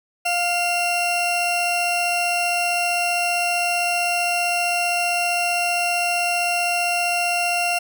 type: tone pair together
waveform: 40% pulse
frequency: 702.6 / 2735 Hz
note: F5 / F7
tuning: +10 / -37 cents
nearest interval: 2 octaves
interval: 2353 cents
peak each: -21 dBFS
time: 0.25-7.79 s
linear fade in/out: 10 ms
effects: none